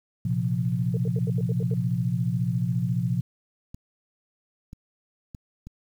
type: chord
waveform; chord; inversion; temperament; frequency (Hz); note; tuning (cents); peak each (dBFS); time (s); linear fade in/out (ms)
sine; Bb suspended second; none; equal; 116.54 / 130.81 / 174.61; Bb2 / C3 / F3; 0 / 0 / 0; -27; 0.25-3.21; 5
type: tone bursts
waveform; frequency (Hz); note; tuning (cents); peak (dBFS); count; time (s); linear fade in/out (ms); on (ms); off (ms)
sine; 450; A4; +39; -32; 8; 0.94-1.74; 2; 30; 80
type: clicks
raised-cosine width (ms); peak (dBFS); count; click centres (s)
5; -27; 4; 3.745 / 4.731 / 5.348 / 5.67
effects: 9-bit